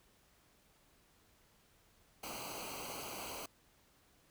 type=noise with comb filter; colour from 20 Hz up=pink; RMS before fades=-45 dBFS; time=2.23-3.46 s; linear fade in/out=5 ms; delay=0.56 ms; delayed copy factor=-0.85; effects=pink hiss -69 dBFS RMS until 4.3 s